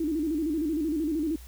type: tone with vibrato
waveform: sine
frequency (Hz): 311.1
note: D#4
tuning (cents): 0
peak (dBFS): -25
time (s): 0-1.36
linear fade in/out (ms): 5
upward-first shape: square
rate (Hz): 13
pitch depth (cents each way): 94
effects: added 60 Hz sine -43 dBFS peak until 1.47 s + white hiss -53 dBFS RMS until 1.47 s